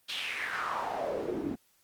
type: noise with band-pass filter sweep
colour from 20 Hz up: pink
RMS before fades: -34 dBFS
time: 0.08-1.56 s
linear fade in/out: 20 ms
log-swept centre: 3600 to 240 Hz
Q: 4.3
effects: white hiss -68 dBFS RMS until 1.83 s + Opus 32 kbps